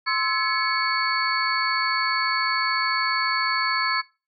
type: tone cluster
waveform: sine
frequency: 1045 / 1312 / 1700 / 2217 / 4453 Hz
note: C6 / E6 / G#6 / C#7 / C#8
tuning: -2 / -9 / +40 / 0 / +7 cents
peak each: -27 dBFS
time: 0.06-4.02 s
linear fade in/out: 20 ms
effects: noise-tail reverb RT60 0.3 s tail -22 dB re dry